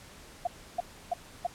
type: tone bursts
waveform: sine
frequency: 703 Hz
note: F5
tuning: 11 cents sharp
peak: -25 dBFS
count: 4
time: 0.45-1.468 s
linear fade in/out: 5 ms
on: 22 ms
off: 310 ms
effects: pink hiss -51 dBFS RMS until 1.54 s + low-pass 11000 Hz 12 dB/octave